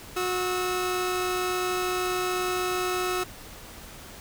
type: tone pair together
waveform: sawtooth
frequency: 364.2 / 1298 Hz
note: F#4 / E6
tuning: -27 / -27 cents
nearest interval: octave + minor seventh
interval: 2200 cents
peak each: -23 / -27 dBFS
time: 0.16-3.24 s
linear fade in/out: 10 ms
effects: pink hiss -44 dBFS RMS until 4.2 s